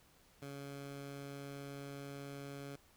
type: tone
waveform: 15% pulse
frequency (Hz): 140.2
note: C#3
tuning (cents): +20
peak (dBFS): -39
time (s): 0.42-2.76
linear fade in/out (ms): 2
effects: pink hiss -67 dBFS RMS until 2.96 s